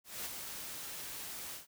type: noise with ADSR envelope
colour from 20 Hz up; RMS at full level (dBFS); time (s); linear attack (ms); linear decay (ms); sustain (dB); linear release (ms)
white; -39; 0.04-1.67; 220; 6; -5; 140
effects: none